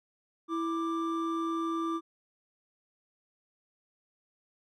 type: tone pair together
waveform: triangle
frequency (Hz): 329.6 / 1181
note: E4 / D6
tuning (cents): 0 / +9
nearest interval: octave + minor seventh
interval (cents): 2209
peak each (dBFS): -29 / -32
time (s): 0.48-2.01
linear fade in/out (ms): 50
effects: none